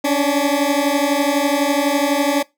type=beating tone pair; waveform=20% pulse; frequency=279.1 / 291.1 Hz; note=C#4 / D4; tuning=+12 / -15 cents; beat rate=12 Hz; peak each=-13 dBFS; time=0.04-2.43 s; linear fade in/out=10 ms; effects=noise-tail reverb RT60 0.2 s tail -21 dB re dry